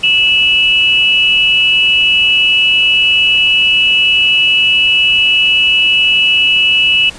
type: tone pair together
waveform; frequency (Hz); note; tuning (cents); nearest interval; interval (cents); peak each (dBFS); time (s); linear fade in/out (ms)
sine; 2627 / 2928; E7 / F#7; -7 / -19; major second; 188; -10; 0.03-7.1; 10
effects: pink hiss -33 dBFS RMS until 7.18 s + resampled to 22050 Hz